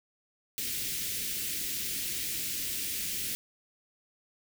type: band-stop noise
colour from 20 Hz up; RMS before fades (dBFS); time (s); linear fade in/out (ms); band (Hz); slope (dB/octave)
white; -34; 0.58-3.35; 0; 400 to 2000; 24
effects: none